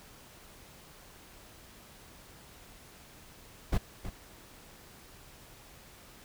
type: noise with echo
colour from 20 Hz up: brown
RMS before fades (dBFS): -25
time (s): 3.72-3.78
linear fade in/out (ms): 10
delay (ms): 320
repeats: 1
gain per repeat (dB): -11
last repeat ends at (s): 4.1
effects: pink hiss -54 dBFS RMS until 6.24 s